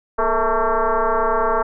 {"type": "tone with frequency modulation", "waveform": "sine", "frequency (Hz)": 239.6, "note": "A#3", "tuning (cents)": 48, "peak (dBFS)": -15, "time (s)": [0.18, 1.63], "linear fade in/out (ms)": 10, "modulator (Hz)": 224, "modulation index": 5.2, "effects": []}